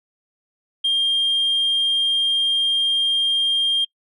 sine tone, 3206 Hz, G7, 38 cents sharp, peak -14 dBFS, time 0.84-3.85 s, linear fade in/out 10 ms, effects noise-tail reverb RT60 0.1 s tail -25 dB re dry + tanh soft clip ceiling -14 dBFS

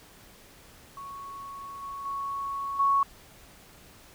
sine tone with level steps, 1108.7 Hz, C#6, in tune, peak -38 / -35 / -30 / -20 dBFS, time 0.97-3.03 s, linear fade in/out 2 ms, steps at 1.82 / 2.05 / 2.79 s, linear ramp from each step 10 ms, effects pink hiss -53 dBFS RMS until 4.14 s

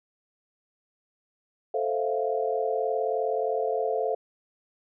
sine chord, F major seventh, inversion first, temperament equal, 440 / 523.3 / 659.3 / 698.5 Hz, A4 / C5 / E5 / F5, 0 / 0 / 0 / 0 cents, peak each -28 / -30 / -33 / -30 dBFS, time 1.74-4.15 s, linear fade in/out 5 ms, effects none

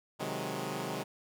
10% pulse chord, Ab dominant seventh, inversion first, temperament equal, 130.81 / 155.56 / 185 / 207.7 Hz, C3 / Eb3 / Gb3 / Ab3, 0 / 0 / 0 / 0 cents, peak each -32 dBFS, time 0.19-1.04 s, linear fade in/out 20 ms, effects none

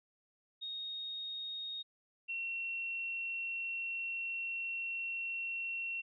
sine tone pair in turn, 3729 / 2723 Hz, A#7 / F7, 0 / -44 cents, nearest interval perfect fourth, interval 544 cents, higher first, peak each -39 / -36 dBFS, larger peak second, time 0.61-1.83 / 2.28-6.02 s, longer second, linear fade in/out 20 ms, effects none

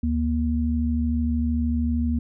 sine tone pair together, 74.7 / 237.2 Hz, D2 / A#3, +30 / +30 cents, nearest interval octave + minor sixth, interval 2000 cents, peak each -23 dBFS, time 0.03-2.19 s, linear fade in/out 5 ms, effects none

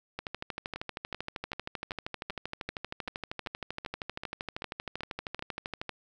two click trains, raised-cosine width 0.3 ms, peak -19 / -21 dBFS, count 74 / 13, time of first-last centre 0.19-5.893 / 0.76-5.393 s, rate 12.8 / 2.59 Hz, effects none

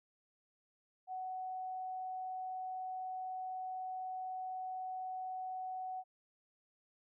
sine tone, 746 Hz, F#5, 14 cents sharp, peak -39 dBFS, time 1.07-6.04 s, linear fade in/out 50 ms, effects none

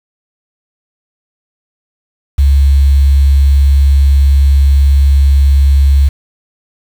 sine tone with quantisation, 69.2 Hz, C#2, 2 cents flat, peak -4 dBFS, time 2.38-6.09 s, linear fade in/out 10 ms, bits 5, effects none

